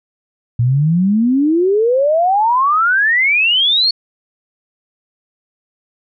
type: exponential sweep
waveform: sine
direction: up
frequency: 115.1 to 4435 Hz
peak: -10 dBFS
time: 0.59-3.91 s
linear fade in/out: 5 ms
effects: none